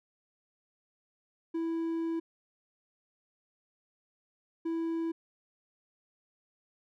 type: tone bursts at uneven times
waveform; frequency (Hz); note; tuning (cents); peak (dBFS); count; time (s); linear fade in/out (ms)
triangle; 329.6; E4; 0; -28; 2; 1.54-2.2 / 4.65-5.12; 10
effects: none